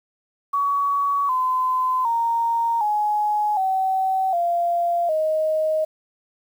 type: tone with pitch steps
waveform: sine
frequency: 1128 / 1022.5 / 926.9 / 840.2 / 761.6 / 690.4 / 625.8 Hz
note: C#6 / C6 / A#5 / G#5 / F#5 / F5 / D#5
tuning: +30 / -40 / -10 / +20 / +50 / -20 / +10 cents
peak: -18 dBFS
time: 0.53-5.85 s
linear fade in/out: 10 ms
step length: 760 ms
effects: 8-bit